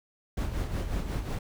brown noise with tremolo, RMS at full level -29 dBFS, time 0.37-1.39 s, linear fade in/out 5 ms, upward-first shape sine, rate 5.5 Hz, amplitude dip 55%, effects none

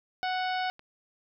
harmonic tone, 740 Hz, F#5, in tune, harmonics 1 / 2 / 3 / 4 / 5 / 6 / 7, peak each -29 / -35 / -39 / -41 / -43 / -45 / -46 dBFS, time 0.23-0.7 s, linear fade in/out 0 ms
click, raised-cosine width 0.3 ms, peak -33 dBFS, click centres 0.794 s
effects none

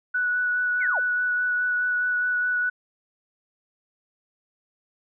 sine tone with vibrato, 1476 Hz, F#6, 5 cents flat, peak -21 dBFS, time 0.14-2.7 s, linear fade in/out 10 ms, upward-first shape sine, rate 4.8 Hz, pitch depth 12 cents each way
sine linear sweep, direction down, 2349 to 434.5 Hz, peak -27 dBFS, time 0.8-1 s, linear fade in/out 20 ms
effects none

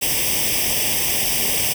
white noise with comb filter, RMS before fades -20 dBFS, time 0.01-1.74 s, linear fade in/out 20 ms, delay 0.36 ms, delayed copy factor +0.95, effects none

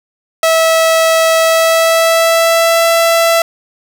sawtooth tone with pitch glide, 650 to 666.7 Hz, E5 to E5, -24 to +19 cents, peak -4 dBFS, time 0.43-3.42 s, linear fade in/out 2 ms, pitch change +43 cents, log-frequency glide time 1.38-2.85 s, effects none

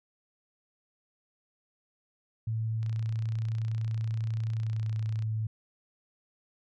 sine tone with pitch glide, 111.5 to 109.65 Hz, A2 to A2, +23 to -6 cents, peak -28 dBFS, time 2.47-5.47 s, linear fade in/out 5 ms, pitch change -29 cents, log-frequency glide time 4.53-4.85 s
click train, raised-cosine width 0.2 ms, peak -32 dBFS, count 74, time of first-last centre 2.83-5.223 s, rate 30.5 Hz
effects none

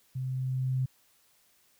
sine tone with level ramp, 129.9 Hz, C3, 12 cents flat, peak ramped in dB -31 to -25 dBFS, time 0.15-0.86 s, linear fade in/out 10 ms, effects white hiss -66 dBFS RMS until 1.79 s

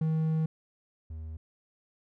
triangle tone pair in turn, 158.7 / 79.35 Hz, D#3 / D#2, +35 / +35 cents, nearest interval octave, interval 1200 cents, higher first, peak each -23 / -35 dBFS, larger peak first, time 0.01-0.46 / 1.1-1.37 s, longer first, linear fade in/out 5 ms, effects none

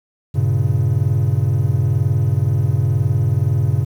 triangle chord, G diminished, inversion none, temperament equal with one note detuned, 97.43 / 116.54 / 138.59 Hz, G2 / Bb2 / Db3, -10 / 0 / 0 cents, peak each -16 dBFS, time 0.34-3.85 s, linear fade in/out 20 ms, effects tanh soft clip ceiling -3 dBFS + 8-bit

